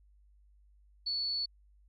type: tone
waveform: sine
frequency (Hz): 4435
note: C#8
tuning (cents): 0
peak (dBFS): -31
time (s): 1.06-1.46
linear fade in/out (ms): 10
effects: added 50 Hz sine -60 dBFS peak until 1.88 s